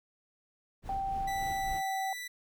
brown noise with tremolo, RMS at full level -40 dBFS, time 0.82-1.82 s, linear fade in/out 50 ms, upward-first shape sine, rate 3.4 Hz, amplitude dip 45%
sine tone with pitch glide, 780 to 767.9 Hz, G5 to G5, -9 to -36 cents, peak -31 dBFS, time 0.89-2.13 s, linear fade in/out 2 ms, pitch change -27 cents, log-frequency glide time 1.46-1.97 s
sawtooth tone, 1975.5 Hz, B6, in tune, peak -35 dBFS, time 1.27-2.28 s, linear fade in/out 10 ms
effects none

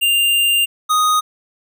square tone pair in turn, 2794 / 1244.6 Hz, F7 / D#6, 0 / 0 cents, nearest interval octave + major second, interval 1400 cents, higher first, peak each -13 dBFS, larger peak neither, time 0.01-0.66 / 0.89-1.21 s, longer first, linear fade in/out 20 ms, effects none

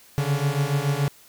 45% pulse beating tone pair, 138.59 / 145.59 Hz, C#3 / D3, 0 / -15 cents, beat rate 7 Hz, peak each -24 dBFS, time 0.18-1.08 s, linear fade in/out 0 ms, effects white hiss -52 dBFS RMS until 1.28 s

